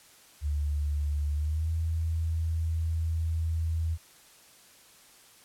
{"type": "tone with pitch glide", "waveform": "sine", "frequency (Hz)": [73.4, 81.44], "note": ["D2", "E2"], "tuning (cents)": [0, -20], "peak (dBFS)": -26, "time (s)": [0.41, 3.98], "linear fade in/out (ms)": 50, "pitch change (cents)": 180, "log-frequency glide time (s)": [1.33, 1.71], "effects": ["white hiss -56 dBFS RMS until 5.44 s", "low-pass 12000 Hz 12 dB/octave"]}